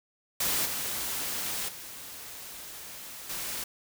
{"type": "noise with level steps", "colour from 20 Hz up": "white", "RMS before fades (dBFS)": [-28, -33, -43, -35], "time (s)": [0.4, 3.64], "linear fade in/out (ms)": 5, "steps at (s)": [0.65, 1.68, 3.29], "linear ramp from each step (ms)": 10, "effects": []}